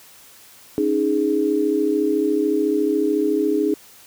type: chord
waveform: sine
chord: C# suspended second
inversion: none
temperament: equal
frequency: 277.2 / 311.1 / 415.3 Hz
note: C#4 / D#4 / G#4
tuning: 0 / 0 / 0 cents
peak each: -24 / -20 / -20 dBFS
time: 0.78-3.74 s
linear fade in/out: 0 ms
effects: white hiss -47 dBFS RMS until 4.06 s + high-pass 60 Hz 12 dB/octave